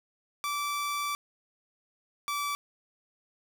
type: tone pair in turn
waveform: sawtooth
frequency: 1162 / 1156.9 Hz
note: D6 / D6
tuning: -19 / -26 cents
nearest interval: unison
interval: 7 cents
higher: first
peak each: -26 dBFS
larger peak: neither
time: 0.44-1.15 / 2.28-2.55 s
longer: first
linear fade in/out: 0 ms
effects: none